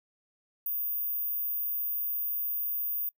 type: tone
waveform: sine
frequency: 14917 Hz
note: A#9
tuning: in tune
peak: -29 dBFS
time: 0.66-3.09 s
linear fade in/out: 2 ms
effects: noise-tail reverb RT60 0.1 s tail -26 dB re dry